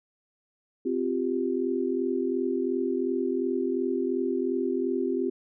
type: chord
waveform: sine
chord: C suspended fourth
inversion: none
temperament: equal with one note detuned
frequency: 260.1 / 349.2 / 392 Hz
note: C4 / F4 / G4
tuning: -10 / 0 / 0 cents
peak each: -29 dBFS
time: 0.85-5.3 s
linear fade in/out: 10 ms
effects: none